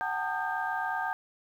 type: tone cluster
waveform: sine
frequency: 746 / 814 / 900 / 1227 / 1584 Hz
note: F#5 / G#5 / A5 / D#6 / G6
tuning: +14 / -35 / +39 / -25 / +18 cents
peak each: -34 / -39 / -34 / -38 / -33 dBFS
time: 0.01-1.13 s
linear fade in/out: 0 ms
effects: tanh soft clip ceiling -19 dBFS + 10-bit